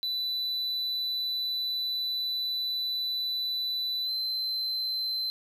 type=tone with pitch glide; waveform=triangle; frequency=3984 to 4079 Hz; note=B7 to C8; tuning=+14 to -45 cents; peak=-27 dBFS; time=0.03-5.3 s; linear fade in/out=0 ms; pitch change=+41 cents; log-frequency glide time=4.03-4.1 s; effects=none